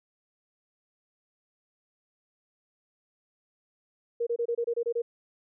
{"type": "tone bursts", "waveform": "sine", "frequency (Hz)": 470.3, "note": "A#4", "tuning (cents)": 15, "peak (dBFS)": -25, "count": 9, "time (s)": [4.2, 5.02], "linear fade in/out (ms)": 10, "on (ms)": 68, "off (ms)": 26, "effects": []}